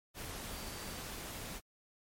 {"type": "tone in noise", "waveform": "sine", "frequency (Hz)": 4623, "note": "D8", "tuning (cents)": -28, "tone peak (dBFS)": -55, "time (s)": [0.48, 1.02], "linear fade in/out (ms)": 50, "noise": "pink", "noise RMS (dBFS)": -44, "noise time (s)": [0.14, 1.61], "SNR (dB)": -14, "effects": ["MP3 64 kbps"]}